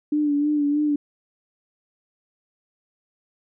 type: tone with vibrato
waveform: sine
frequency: 293.7 Hz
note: D4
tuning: in tune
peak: -18 dBFS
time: 0.12-0.96 s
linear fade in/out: 5 ms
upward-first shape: sine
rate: 3.2 Hz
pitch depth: 39 cents each way
effects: none